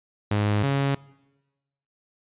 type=tone pair in turn; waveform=sawtooth; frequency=103.83 / 138.6 Hz; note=G#2 / C#3; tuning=0 / 0 cents; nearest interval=perfect fourth; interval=500 cents; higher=second; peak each=-17 dBFS; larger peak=neither; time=0.31-0.63 / 0.63-0.95 s; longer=neither; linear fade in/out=5 ms; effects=noise-tail reverb RT60 1.0 s tail -22 dB re dry + resampled to 8000 Hz